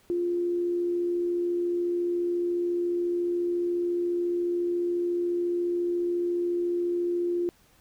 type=tone with amplitude modulation; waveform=sine; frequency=349.2 Hz; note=F4; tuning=in tune; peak=-23 dBFS; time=0.1-7.49 s; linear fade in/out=0 ms; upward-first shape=sine; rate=74.2 Hz; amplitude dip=25%; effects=pink hiss -61 dBFS RMS until 7.8 s